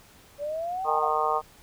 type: exponential two-way sweep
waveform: sine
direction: up then down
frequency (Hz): 566 to 830.6 to 682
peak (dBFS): -28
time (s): 0.38-1.1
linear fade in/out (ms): 50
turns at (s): 0.95
type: harmonic tone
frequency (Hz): 153.7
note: D#3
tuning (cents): -21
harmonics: 3 / 4 / 5 / 6 / 7 / 8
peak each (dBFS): -31 / -32 / -28 / -31 / -28 / -29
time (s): 0.84-1.42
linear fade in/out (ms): 50
effects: pink hiss -54 dBFS RMS until 1.62 s